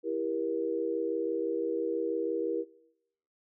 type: chord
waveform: sine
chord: E diminished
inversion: none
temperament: just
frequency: 329.6 / 395.6 / 474.7 Hz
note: E4 / G4 / Bb4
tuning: 0 / +16 / +31 cents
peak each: -34 / -35 / -32 dBFS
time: 0.03-2.65 s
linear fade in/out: 50 ms
effects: noise-tail reverb RT60 0.8 s tail -21 dB re dry